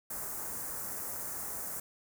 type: band-stop noise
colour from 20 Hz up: white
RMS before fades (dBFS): -39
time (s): 0.1-1.8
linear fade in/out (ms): 5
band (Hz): 1600 to 6900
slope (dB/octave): 24
effects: none